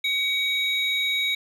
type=tone pair together; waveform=triangle; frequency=2261 / 3803 Hz; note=C#7 / A#7; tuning=+34 / +34 cents; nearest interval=major sixth; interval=900 cents; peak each=-23 dBFS; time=0.04-1.35 s; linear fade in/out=5 ms; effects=none